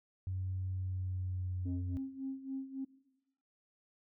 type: tone with pitch glide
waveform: sine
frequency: 93.4 to 90.69 Hz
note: F#2 to F#2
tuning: +17 to -34 cents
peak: -34 dBFS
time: 0.27-1.97 s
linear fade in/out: 0 ms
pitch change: -51 cents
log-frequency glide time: 0.71-1.86 s
type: tone with tremolo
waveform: sine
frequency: 267.7 Hz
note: C4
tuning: 40 cents sharp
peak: -35 dBFS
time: 1.65-2.85 s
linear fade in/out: 10 ms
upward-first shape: sine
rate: 3.6 Hz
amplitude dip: 85%
effects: noise-tail reverb RT60 1.0 s tail -20 dB re dry + tanh soft clip ceiling -29 dBFS